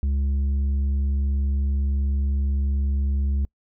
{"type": "tone with tanh clipping", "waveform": "triangle", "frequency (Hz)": 69.3, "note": "C#2", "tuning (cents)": 0, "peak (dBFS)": -21, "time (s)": [0.03, 3.45], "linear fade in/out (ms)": 0, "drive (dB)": 10, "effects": ["noise-tail reverb RT60 0.1 s tail -26 dB re dry"]}